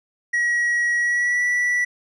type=tone with pitch glide; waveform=triangle; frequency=1911 to 1956.8 Hz; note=A#6 to B6; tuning=+43 to -16 cents; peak=-16 dBFS; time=0.33-1.85 s; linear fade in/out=10 ms; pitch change=+41 cents; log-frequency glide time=0.98-1.44 s; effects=resampled to 22050 Hz